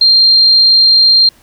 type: tone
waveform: sine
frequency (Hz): 4186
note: C8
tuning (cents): 0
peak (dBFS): -4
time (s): 0.01-1.29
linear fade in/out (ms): 5
effects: pink hiss -47 dBFS RMS until 1.42 s